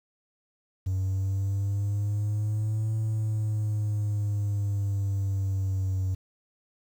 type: exponential two-way sweep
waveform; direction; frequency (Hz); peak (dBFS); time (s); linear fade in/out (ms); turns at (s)
triangle; up then down; 93.9 to 110 to 93.9; -22; 0.86-6.15; 10; 2.96
effects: tanh soft clip ceiling -19 dBFS + 9-bit